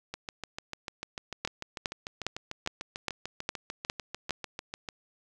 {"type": "two click trains", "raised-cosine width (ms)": 0.2, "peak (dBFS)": [-19, -12], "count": [33, 8], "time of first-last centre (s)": [[0.14, 4.888], [1.45, 4.307]], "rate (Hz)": [6.74, 2.45], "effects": []}